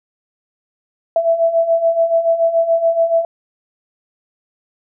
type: beating tone pair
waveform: sine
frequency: 659.3 / 666.3 Hz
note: E5 / E5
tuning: 0 / +18 cents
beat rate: 7 Hz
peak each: -18 / -13 dBFS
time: 1.16-3.25 s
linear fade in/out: 2 ms
effects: none